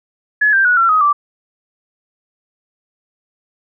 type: tone with pitch steps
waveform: sine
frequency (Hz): 1700 / 1577 / 1462.9 / 1357.1 / 1258.9 / 1167.9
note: G#6 / G6 / F#6 / E6 / D#6 / D6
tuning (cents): +40 / +10 / -20 / +50 / +20 / -10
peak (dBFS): -9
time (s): 0.41-1.13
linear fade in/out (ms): 10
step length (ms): 120
effects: none